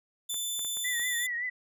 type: tone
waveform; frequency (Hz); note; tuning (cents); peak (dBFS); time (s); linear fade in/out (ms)
15% pulse; 3520; A7; 0; -24; 0.29-1.27; 10
type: clicks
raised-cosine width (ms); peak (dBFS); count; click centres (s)
0.5; -32; 5; 0.343 / 0.593 / 0.648 / 0.771 / 0.996
type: tone with vibrato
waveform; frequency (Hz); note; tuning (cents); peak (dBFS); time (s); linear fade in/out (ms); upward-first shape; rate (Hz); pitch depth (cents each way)
sine; 1942; B6; -30; -30; 0.84-1.5; 10; triangle; 5.3; 77
effects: none